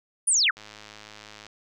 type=linear sweep; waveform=sine; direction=down; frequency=9990 to 1108.7 Hz; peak=-18 dBFS; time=0.27-0.51 s; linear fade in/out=10 ms
type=click train; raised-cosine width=0.2 ms; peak=-26 dBFS; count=96; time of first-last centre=0.57-1.466 s; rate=106 Hz
effects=none